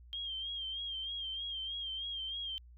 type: tone with vibrato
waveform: sine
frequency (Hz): 3200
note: G7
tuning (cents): +35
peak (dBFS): -37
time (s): 0.13-2.58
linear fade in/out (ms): 0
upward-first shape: sine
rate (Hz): 3.2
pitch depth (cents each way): 55
effects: added 60 Hz sine -53 dBFS peak until 2.77 s